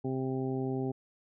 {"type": "harmonic tone", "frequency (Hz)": 131.4, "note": "C3", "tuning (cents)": 8, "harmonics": [1, 2, 3, 4, 5, 6], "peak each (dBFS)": [-35, -34, -35, -48, -47, -44], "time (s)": [0.04, 0.92], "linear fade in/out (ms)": 10, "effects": []}